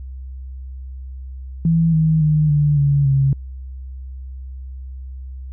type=tone with pitch steps; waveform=sine; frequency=164.8 / 158.73 / 152.88 / 147.24 / 141.82 / 136.59 Hz; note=E3 / D#3 / D#3 / D3 / C#3 / C#3; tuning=0 / +35 / -30 / +5 / +40 / -25 cents; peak=-12 dBFS; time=1.65-3.33 s; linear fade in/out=2 ms; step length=280 ms; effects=added 65 Hz sine -29 dBFS peak until 5.52 s